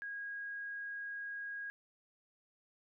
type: tone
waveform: sine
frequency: 1640 Hz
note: G#6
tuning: 22 cents flat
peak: -40 dBFS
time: 0.02-1.7 s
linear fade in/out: 0 ms
effects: none